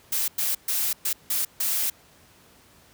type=noise bursts at uneven times; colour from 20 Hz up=blue; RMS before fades=-25 dBFS; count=6; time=0.12-0.28 / 0.38-0.55 / 0.68-0.93 / 1.05-1.13 / 1.3-1.45 / 1.6-1.9 s; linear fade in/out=5 ms; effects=pink hiss -55 dBFS RMS until 2.93 s + high-pass 60 Hz 12 dB/octave